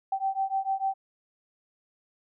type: beating tone pair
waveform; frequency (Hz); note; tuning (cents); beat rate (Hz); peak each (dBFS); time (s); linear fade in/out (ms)
sine; 772 / 778.7; G5 / G5; -27 / -12; 6.7; -29; 0.12-0.94; 5
effects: none